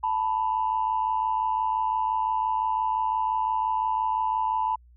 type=tone pair together; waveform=sine; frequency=882 / 987.8 Hz; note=A5 / B5; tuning=+4 / 0 cents; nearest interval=major second; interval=196 cents; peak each=-25 dBFS; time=0.03-4.76 s; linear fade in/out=10 ms; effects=tanh soft clip ceiling -15 dBFS + added 60 Hz sine -51 dBFS peak until 4.96 s